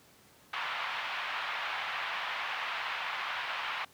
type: band-pass noise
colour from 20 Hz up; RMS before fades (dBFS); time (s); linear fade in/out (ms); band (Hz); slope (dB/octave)
pink; -36; 0.53-3.85; 5; 860 to 3200; 24
effects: pink hiss -60 dBFS RMS until 3.93 s + high-pass 100 Hz 12 dB/octave